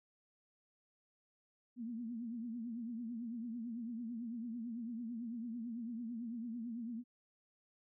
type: tone with vibrato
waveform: sine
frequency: 233.1 Hz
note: A#3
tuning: in tune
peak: -40 dBFS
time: 1.76-7.04 s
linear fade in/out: 50 ms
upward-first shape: triangle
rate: 9 Hz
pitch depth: 120 cents each way
effects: none